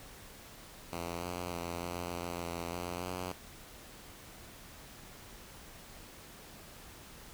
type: tone with pitch steps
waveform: 5% pulse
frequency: 85.7 / 88.6 / 85.9 / 87.5 / 86.8 / 85.4 / 87.9 / 90.7 Hz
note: F2 / F2 / F2 / F2 / F2 / F2 / F2 / F#2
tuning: -32 / +25 / -28 / +4 / -10 / -38 / +12 / -34 cents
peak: -26 dBFS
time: 0.92-3.32 s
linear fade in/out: 5 ms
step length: 300 ms
effects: pink hiss -52 dBFS RMS until 7.33 s